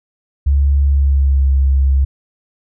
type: tone with pitch glide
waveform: sine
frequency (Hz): 70.1 to 67.67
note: C#2 to C#2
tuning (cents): +20 to -41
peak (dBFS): -9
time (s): 0.46-2.05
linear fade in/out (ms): 10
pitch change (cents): -61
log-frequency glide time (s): 0.85-1.5
effects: none